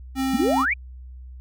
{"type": "tone", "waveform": "square", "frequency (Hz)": 265.4, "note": "C4", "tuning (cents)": 25, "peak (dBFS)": -22, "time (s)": [0.15, 0.66], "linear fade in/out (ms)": 50}
{"type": "exponential sweep", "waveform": "sine", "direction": "up", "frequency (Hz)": [196, 2489], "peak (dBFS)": -19, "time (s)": [0.33, 0.74], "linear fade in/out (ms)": 10}
{"effects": ["added 63 Hz sine -37 dBFS peak until 1.4 s"]}